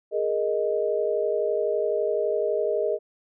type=chord; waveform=sine; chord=Ab suspended second; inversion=none; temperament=just; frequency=415.3 / 467.2 / 623 Hz; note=Ab4 / Bb4 / Eb5; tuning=0 / +4 / +2 cents; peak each=-26 / -27 / -26 dBFS; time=0.11-2.99 s; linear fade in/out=50 ms; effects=none